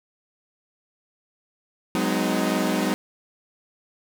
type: chord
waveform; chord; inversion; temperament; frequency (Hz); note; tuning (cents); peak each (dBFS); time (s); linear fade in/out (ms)
sawtooth; G# minor seventh; third; equal with one note detuned; 185 / 207.7 / 253.3 / 311.1; F#3 / G#3 / B3 / D#4; 0 / 0 / +44 / 0; -23; 1.95-2.94; 0
effects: none